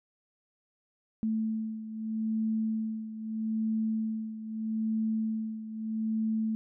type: beating tone pair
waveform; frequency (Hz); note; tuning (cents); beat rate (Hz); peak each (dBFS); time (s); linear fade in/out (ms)
sine; 220 / 220.79; A3 / A3; 0 / +6; 0.79; -30 / -35; 1.23-6.55; 0
effects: none